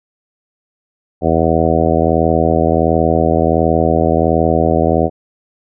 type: harmonic tone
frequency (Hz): 81.4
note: E2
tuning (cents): -21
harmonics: 1 / 2 / 3 / 4 / 5 / 6 / 7 / 8 / 9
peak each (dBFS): -19 / -19 / -19 / -19 / -19 / -19 / -19 / -19 / -19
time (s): 1.21-5.1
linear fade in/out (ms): 50
effects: none